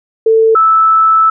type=tone pair in turn; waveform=sine; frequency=445.9 / 1312.5 Hz; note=A4 / E6; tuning=+23 / -8 cents; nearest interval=octave + perfect fifth; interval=1869 cents; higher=second; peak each=-5 dBFS; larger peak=neither; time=0.26-0.55 / 0.55-1.3 s; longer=second; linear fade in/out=5 ms; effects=none